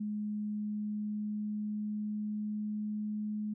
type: tone with pitch glide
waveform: sine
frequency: 210 to 211.6 Hz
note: G#3 to G#3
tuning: +19 to +33 cents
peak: -33 dBFS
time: 0-3.54 s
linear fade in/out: 10 ms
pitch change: +14 cents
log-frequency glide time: 0.56-3.43 s
effects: none